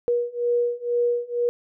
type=beating tone pair; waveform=sine; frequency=479 / 481.1 Hz; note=A#4 / B4; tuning=+47 / -45 cents; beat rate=2.1 Hz; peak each=-24 / -23 dBFS; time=0.08-1.49 s; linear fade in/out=0 ms; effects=none